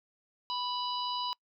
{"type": "harmonic tone with a mistuned harmonic", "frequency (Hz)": 987.8, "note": "B5", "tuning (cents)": 0, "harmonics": [1, 3, 4, 5], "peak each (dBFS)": [-34, -39, -39, -41], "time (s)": [0.5, 1.33], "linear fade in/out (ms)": 0, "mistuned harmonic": 5, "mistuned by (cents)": -16, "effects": ["noise-tail reverb RT60 0.1 s tail -26 dB re dry"]}